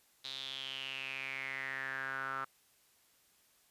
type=tone with band-pass filter sweep; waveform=sawtooth; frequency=134.2 Hz; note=C3; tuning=44 cents sharp; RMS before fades=-41 dBFS; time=0.24-2.45 s; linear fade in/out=10 ms; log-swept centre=3900 to 1300 Hz; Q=7.4; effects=white hiss -69 dBFS RMS until 3.7 s + resampled to 32000 Hz